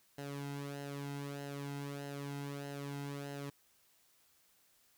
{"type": "tone with flanger", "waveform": "sawtooth", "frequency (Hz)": 141.5, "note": "C#3", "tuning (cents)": 36, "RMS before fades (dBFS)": -43, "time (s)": [0.18, 3.5], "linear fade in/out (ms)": 5, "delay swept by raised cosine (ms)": [0.85, 1.75], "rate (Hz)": 1.6, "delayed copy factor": -0.65, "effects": ["white hiss -70 dBFS RMS until 4.97 s"]}